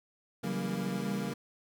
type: chord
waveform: 25% pulse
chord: C# diminished seventh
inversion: none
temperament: equal with one note detuned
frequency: 138.59 / 164.81 / 200.9 / 233.1 Hz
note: C#3 / E3 / G3 / Bb3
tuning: 0 / 0 / +43 / 0 cents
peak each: -36 / -38 / -39 / -34 dBFS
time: 0.43-1.34 s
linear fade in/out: 10 ms
type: tone with pitch glide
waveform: sine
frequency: 187.4 to 196.94 Hz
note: F#3 to G3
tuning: +22 to +8 cents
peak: -34 dBFS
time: 0.44-1.3 s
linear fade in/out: 5 ms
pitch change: +86 cents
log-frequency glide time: 0.94-1.02 s
effects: none